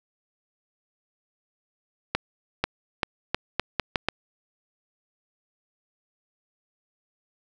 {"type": "accelerating click train", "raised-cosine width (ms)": 0.3, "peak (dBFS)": -6, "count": 8, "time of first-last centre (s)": [2.15, 4.086], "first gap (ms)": 490, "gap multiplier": 0.8, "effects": []}